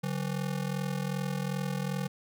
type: ring-modulated tone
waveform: square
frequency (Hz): 164.81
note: E3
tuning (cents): 0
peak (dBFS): -28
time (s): 0.03-2.08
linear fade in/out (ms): 10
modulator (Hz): 21.3
effects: none